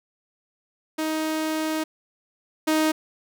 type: tone pair in turn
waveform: sawtooth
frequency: 313.9 / 312.5 Hz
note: D#4 / D#4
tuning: +15 / +8 cents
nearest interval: unison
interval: 7 cents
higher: first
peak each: -20 / -15 dBFS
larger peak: second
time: 0.98-1.84 / 2.67-2.92 s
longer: first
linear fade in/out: 10 ms
effects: none